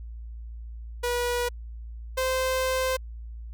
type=tone pair in turn; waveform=sawtooth; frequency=484.9 / 518.6 Hz; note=B4 / C5; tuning=-32 / -15 cents; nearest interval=minor second; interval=117 cents; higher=second; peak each=-21 / -20 dBFS; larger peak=second; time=1.03-1.49 / 2.17-2.97 s; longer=second; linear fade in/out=10 ms; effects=added 57 Hz sine -36 dBFS peak until 3.53 s